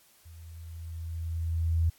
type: tone with level ramp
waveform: sine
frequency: 82.4 Hz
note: E2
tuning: in tune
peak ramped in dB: -46 to -21 dBFS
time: 0.25-1.9 s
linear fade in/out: 10 ms
effects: white hiss -61 dBFS RMS until 1.98 s + AAC 64 kbps